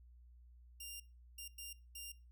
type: tone bursts at uneven times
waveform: 10% pulse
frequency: 2794 Hz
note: F7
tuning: in tune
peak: -38 dBFS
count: 4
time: 0.8-1 / 1.38-1.48 / 1.58-1.73 / 1.95-2.12 s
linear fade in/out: 5 ms
effects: noise-tail reverb RT60 0.3 s tail -20 dB re dry + added 60 Hz sine -58 dBFS peak until 2.31 s